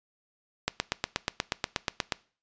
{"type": "click train", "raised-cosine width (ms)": 0.2, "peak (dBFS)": -8, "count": 13, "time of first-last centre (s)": [0.68, 2.122], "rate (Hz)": 8.32, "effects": ["noise-tail reverb RT60 0.4 s tail -21 dB re dry", "resampled to 16000 Hz"]}